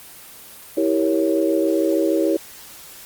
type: chord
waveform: sine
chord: E diminished seventh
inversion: none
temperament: equal with one note detuned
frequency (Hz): 325.3 / 392 / 466.2 / 554.4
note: E4 / G4 / Bb4 / Db5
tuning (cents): -23 / 0 / 0 / 0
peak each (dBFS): -19 / -22 / -25 / -22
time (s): 0.77-2.37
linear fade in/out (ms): 5
effects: white hiss -41 dBFS RMS until 3.05 s + Opus 24 kbps